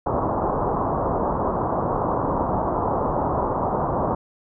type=low-pass noise; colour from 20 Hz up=white; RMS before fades=-23 dBFS; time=0.06-4.15 s; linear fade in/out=5 ms; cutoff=1100 Hz; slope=48 dB/octave; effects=none